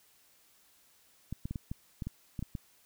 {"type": "clicks", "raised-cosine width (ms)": 5, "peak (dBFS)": -24, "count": 10, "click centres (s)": [1.326, 1.455, 1.51, 1.558, 1.715, 2.022, 2.07, 2.392, 2.426, 2.552], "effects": ["white hiss -65 dBFS RMS until 2.85 s"]}